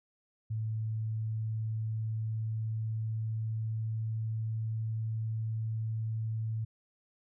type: tone with pitch glide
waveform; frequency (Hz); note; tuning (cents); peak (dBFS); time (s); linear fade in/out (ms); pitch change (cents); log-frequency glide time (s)
sine; 110 to 111.02; A2 to A2; 0 to +16; -31; 0.5-6.65; 10; +16; 0.7-4.75
effects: none